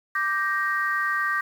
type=chord; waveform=sine; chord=G minor; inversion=second; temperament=equal with one note detuned; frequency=1174.7 / 1568 / 1875.5 Hz; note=D6 / G6 / Bb6; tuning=0 / 0 / +10 cents; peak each=-26 dBFS; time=0.15-1.41 s; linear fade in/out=5 ms; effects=tanh soft clip ceiling -13 dBFS + 8-bit